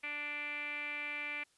5% pulse tone with low-pass filter, 293.7 Hz, D4, in tune, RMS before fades -40 dBFS, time 0.03-1.44 s, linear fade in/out 10 ms, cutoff 2300 Hz, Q 9.2, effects white hiss -71 dBFS RMS until 1.57 s + resampled to 24000 Hz

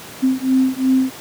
sine beating tone pair, 260 / 262.8 Hz, C4 / C4, -11 / +8 cents, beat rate 2.8 Hz, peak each -16 dBFS, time 0.22-1.11 s, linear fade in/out 20 ms, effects pink hiss -35 dBFS RMS until 1.2 s + high-pass 150 Hz 12 dB/octave

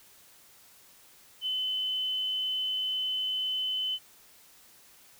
sine tone, 3034 Hz, F#7, 43 cents sharp, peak -28 dBFS, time 1.41-3.99 s, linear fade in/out 50 ms, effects white hiss -57 dBFS RMS until 5.19 s

